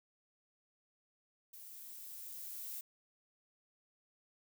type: noise with level ramp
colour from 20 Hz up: violet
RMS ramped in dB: -53 to -44 dBFS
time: 1.53-2.81 s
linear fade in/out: 5 ms
effects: none